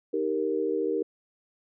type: chord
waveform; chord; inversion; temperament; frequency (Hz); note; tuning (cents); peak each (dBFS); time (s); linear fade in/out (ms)
sine; Eb major; none; equal; 311.1 / 392 / 466.2; Eb4 / G4 / Bb4; 0 / 0 / 0; -31 / -29 / -28; 0.13-1.03; 10
effects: none